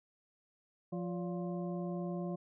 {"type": "harmonic tone with a mistuned harmonic", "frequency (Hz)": 175.8, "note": "F3", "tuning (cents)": 12, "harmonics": [1, 2, 3, 4, 6], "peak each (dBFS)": [-37, -42, -45, -48, -54], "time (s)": [0.92, 2.36], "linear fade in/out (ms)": 10, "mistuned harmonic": 3, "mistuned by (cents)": 140, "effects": []}